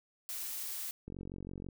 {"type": "noise", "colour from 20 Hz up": "blue", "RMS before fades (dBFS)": -40, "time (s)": [0.29, 0.91], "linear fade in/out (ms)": 0}
{"type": "click train", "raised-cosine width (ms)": 3, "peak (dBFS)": -31, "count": 29, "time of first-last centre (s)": [1.08, 1.687], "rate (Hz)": 46.1}
{"effects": []}